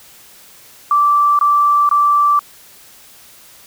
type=tone bursts; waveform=sine; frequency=1167 Hz; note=D6; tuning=11 cents flat; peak=-9 dBFS; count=3; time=0.91-2.392 s; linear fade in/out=2 ms; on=480 ms; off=21 ms; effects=white hiss -43 dBFS RMS until 3.66 s